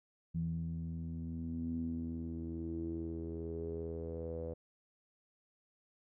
sawtooth tone with low-pass filter sweep, 82.41 Hz, E2, in tune, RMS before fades -40 dBFS, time 0.34-4.54 s, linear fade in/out 10 ms, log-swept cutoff 170 to 520 Hz, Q 7.9, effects none

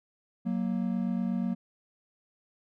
triangle tone pair together, 185.9 / 234.2 Hz, F#3 / A#3, +8 / +8 cents, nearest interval major third, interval 400 cents, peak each -28 / -28 dBFS, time 0.45-1.55 s, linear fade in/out 20 ms, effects none

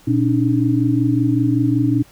sine tone cluster, 120.2 / 278.4 / 303.7 Hz, B2 / C#4 / D#4, -46 / +8 / -42 cents, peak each -18 dBFS, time 0.07-2.03 s, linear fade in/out 10 ms, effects pink hiss -49 dBFS RMS until 2.11 s

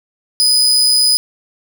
35% pulse tone, 4982 Hz, D#8, 1 cent sharp, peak -8 dBFS, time 0.4-1.17 s, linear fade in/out 0 ms, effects 8-bit

